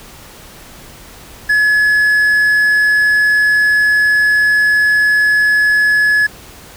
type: tone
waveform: triangle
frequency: 1700 Hz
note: G#6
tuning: 40 cents sharp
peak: -7 dBFS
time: 1.49-6.27 s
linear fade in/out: 10 ms
effects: pink hiss -37 dBFS RMS until 6.76 s